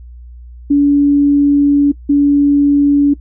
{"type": "tone pair in turn", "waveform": "sine", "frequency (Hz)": [285.9, 285.9], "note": ["D4", "D4"], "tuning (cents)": [-46, -46], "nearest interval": "unison", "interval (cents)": 0, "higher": "neither", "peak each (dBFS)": -6, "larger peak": "neither", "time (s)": [[0.7, 1.92], [2.09, 3.14]], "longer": "first", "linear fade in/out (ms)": 10, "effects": ["noise-tail reverb RT60 0.1 s tail -20 dB re dry", "added 60 Hz sine -31 dBFS peak until 3.2 s"]}